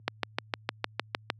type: click train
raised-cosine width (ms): 0.3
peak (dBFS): -10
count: 9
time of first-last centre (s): 0.08-1.301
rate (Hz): 6.55
effects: added 108 Hz sine -41 dBFS peak until 1.39 s + high-pass 200 Hz 12 dB/octave